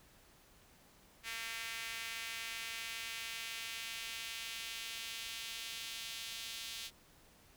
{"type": "tone with high-pass filter sweep", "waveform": "sawtooth", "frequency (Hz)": 227.4, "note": "A#3", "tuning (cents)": -43, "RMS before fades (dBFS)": -44, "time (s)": [1.23, 6.91], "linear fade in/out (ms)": 50, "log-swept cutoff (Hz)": [2100, 3400], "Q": 1.7, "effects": ["pink hiss -64 dBFS RMS until 7.56 s"]}